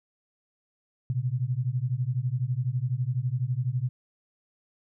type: beating tone pair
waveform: sine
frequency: 119.8 / 131.8 Hz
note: A#2 / C3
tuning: +48 / +13 cents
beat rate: 12 Hz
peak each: -28 dBFS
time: 1.1-3.89 s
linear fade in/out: 0 ms
effects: none